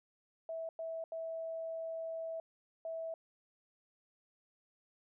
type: tone bursts at uneven times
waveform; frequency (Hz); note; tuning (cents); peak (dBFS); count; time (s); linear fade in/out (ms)
sine; 653; E5; -17; -38; 4; 0.49-0.69 / 0.79-1.04 / 1.12-2.4 / 2.85-3.14; 2
effects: none